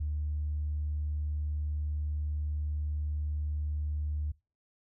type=tone; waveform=sine; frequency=75 Hz; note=D2; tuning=37 cents sharp; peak=-29 dBFS; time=0-4.32 s; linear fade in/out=10 ms; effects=noise-tail reverb RT60 0.3 s tail -24 dB re dry + tanh soft clip ceiling -25 dBFS